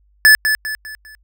square tone with echo, 1734 Hz, A6, 26 cents flat, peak -6 dBFS, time 0.25-0.35 s, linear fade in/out 0 ms, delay 200 ms, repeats 4, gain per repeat -8 dB, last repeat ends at 1.15 s, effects added 50 Hz sine -53 dBFS peak until 1.23 s

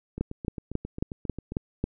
two click trains, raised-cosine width 3 ms, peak -22 / -13 dBFS, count 11 / 7, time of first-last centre 0.18-1.52 / 0.21-1.84 s, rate 7.46 / 3.68 Hz, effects none

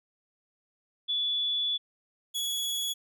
sine / sawtooth tone pair in turn, 3440 / 3371 Hz, A7 / G#7, -40 / +25 cents, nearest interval unison, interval 35 cents, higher first, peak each -26 dBFS, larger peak neither, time 1.08-1.78 / 2.34-2.94 s, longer first, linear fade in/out 20 ms, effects none

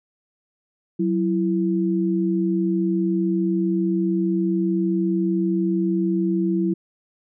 sine tone pair together, 186.4 / 333.1 Hz, F#3 / E4, +13 / +18 cents, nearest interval minor seventh, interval 1005 cents, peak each -21 dBFS, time 0.99-6.74 s, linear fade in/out 10 ms, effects none

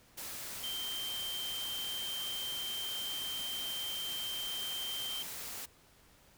sine tone in noise, 3136 Hz, G7, in tune, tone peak -37 dBFS, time 0.63-5.23 s, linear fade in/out 10 ms, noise white, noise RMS -43 dBFS, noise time 0.17-5.66 s, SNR +3 dB, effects pink hiss -63 dBFS RMS until 6.37 s

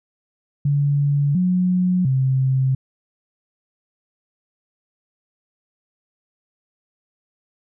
sine tone with pitch steps, 143 / 181.8 / 132 Hz, D3 / F#3 / C3, -46 / -30 / +16 cents, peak -15 dBFS, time 0.65-2.75 s, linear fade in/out 5 ms, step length 700 ms, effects none

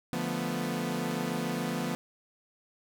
sawtooth chord, B half-diminished seventh, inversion first, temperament equal, 146.83 / 174.61 / 220 / 246.9 Hz, D3 / F3 / A3 / B3, 0 / 0 / 0 / 0 cents, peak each -35 / -31 / -33 / -30 dBFS, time 0.13-1.95 s, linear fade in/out 0 ms, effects none

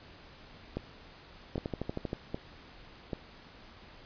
two click trains, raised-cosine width 2 ms, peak -20 / -20 dBFS, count 8 / 4, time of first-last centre 1.58-2.131 / 0.77-3.132 s, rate 12.7 / 1.27 Hz, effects pink hiss -53 dBFS RMS until 4.05 s + resampled to 11025 Hz

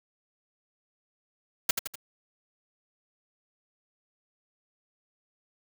white noise with echo, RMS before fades -22 dBFS, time 1.69-1.71 s, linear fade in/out 5 ms, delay 82 ms, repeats 3, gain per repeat -6 dB, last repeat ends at 1.956 s, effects none

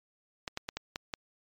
clicks, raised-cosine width 0.2 ms, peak -17 dBFS, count 6, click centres 0.478 / 0.574 / 0.689 / 0.77 / 0.959 / 1.138 s, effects MP3 96 kbps

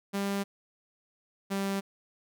sawtooth tone pair in turn, 198.8 / 196.4 Hz, G3 / G3, +25 / +4 cents, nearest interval unison, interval 21 cents, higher first, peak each -25 dBFS, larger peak neither, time 0.13-0.44 / 1.5-1.81 s, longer neither, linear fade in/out 20 ms, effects none

